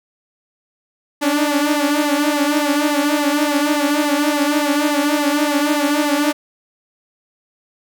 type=tone with flanger; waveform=sawtooth; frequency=292.9 Hz; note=D4; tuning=5 cents flat; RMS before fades=-17 dBFS; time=1.21-6.33 s; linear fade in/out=20 ms; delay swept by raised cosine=1 to 6.2 ms; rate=3.5 Hz; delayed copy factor=+0.7; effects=none